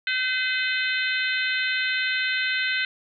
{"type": "harmonic tone with a mistuned harmonic", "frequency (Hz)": 511, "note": "C5", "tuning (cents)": -41, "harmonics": [3, 4, 5, 6, 7, 8], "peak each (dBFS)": [-26, -28, -30, -32, -33, -34], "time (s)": [0.07, 2.85], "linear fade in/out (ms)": 2, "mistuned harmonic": 7, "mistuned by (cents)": 15, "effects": []}